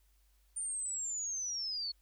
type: linear sweep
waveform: sine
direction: down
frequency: 9090 to 4332 Hz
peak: -35 dBFS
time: 0.56-1.92 s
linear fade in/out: 10 ms
effects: added 50 Hz sine -66 dBFS peak until 2.01 s + white hiss -75 dBFS RMS until 2.01 s